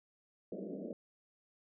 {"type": "band-pass noise", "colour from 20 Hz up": "pink", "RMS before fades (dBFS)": -43, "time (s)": [0.52, 0.93], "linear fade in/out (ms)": 2, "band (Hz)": [180, 630], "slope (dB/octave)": 96, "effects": []}